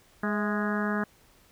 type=harmonic tone with a mistuned harmonic; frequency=207.7 Hz; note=G#3; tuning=in tune; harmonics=1 / 2 / 3 / 4 / 5 / 6 / 7 / 8 / 9; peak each=-28 / -35 / -37 / -40 / -39 / -36 / -37 / -35 / -45 dBFS; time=0.23-1.04 s; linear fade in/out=5 ms; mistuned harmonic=3; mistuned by=+52 cents; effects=pink hiss -60 dBFS RMS until 1.51 s